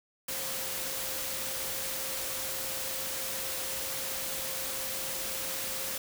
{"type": "tone in noise", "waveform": "sine", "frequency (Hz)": 530, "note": "C5", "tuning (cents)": 22, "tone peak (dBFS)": -45, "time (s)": [0.28, 5.98], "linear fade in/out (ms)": 5, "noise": "white", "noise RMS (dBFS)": -35, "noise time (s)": [0.28, 5.98], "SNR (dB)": -13, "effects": []}